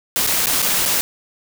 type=noise with dropouts; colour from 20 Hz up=white; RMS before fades=-18 dBFS; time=0.16-1.01 s; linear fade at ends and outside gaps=0 ms; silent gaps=0.266-0.273 / 0.459-0.469 / 0.619-0.626 / 0.854-0.859 s; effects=none